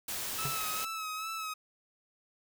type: noise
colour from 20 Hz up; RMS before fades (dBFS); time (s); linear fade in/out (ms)
white; -37; 0.08-0.85; 5
type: tone with vibrato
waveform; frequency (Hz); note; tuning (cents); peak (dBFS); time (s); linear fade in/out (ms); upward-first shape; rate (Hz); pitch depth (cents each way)
sawtooth; 1291; E6; -37; -32; 0.38-1.54; 10; sine; 2.4; 40
type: tone with exponential decay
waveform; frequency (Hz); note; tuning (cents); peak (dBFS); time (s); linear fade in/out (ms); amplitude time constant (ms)
square; 138.59; C#3; 0; -32; 0.45-0.59; 2; 30
effects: none